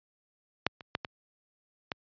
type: clicks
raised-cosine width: 0.3 ms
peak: -8 / -28 / -12 / -18 / -16 dBFS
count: 5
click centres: 0.666 / 0.808 / 0.951 / 1.048 / 1.918 s
effects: high-pass 80 Hz 12 dB/octave + resampled to 11025 Hz